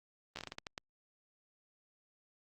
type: slowing click train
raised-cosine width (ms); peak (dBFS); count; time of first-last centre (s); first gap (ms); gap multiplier
0.2; -24; 10; 0.36-0.779; 12; 1.32
effects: Opus 32 kbps